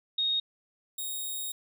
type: tone pair in turn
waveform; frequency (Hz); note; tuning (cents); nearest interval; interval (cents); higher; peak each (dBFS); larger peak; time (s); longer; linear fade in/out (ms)
sine / 5% pulse; 3729 / 3744; A#7 / A#7; 0 / +7; unison; 7; second; -25; neither; 0.18-0.4 / 0.98-1.52; second; 5
effects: none